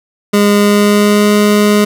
25% pulse tone with pitch glide, 205 to 207.9 Hz, G#3 to G#3, -22 to +2 cents, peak -3 dBFS, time 0.33-1.85 s, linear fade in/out 10 ms, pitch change +24 cents, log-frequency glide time 0.56-1.32 s, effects none

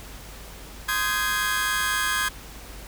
sawtooth chord, Ab major seventh, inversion first, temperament just, 1038.3 / 1245.9 / 1557.4 / 1661.2 Hz, C6 / Eb6 / G6 / Ab6, -14 / +2 / -12 / 0 cents, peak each -26 / -27 / -25 / -22 dBFS, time 0.88-2.29 s, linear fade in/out 10 ms, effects added 50 Hz sine -42 dBFS peak until 2.87 s + pink hiss -43 dBFS RMS until 2.87 s

